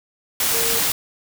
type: tone in noise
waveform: sine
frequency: 460 Hz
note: A#4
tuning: 23 cents flat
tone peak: -27 dBFS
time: 0.54-0.79 s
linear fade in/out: 2 ms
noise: white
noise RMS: -20 dBFS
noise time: 0.4-0.92 s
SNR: -10 dB
effects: none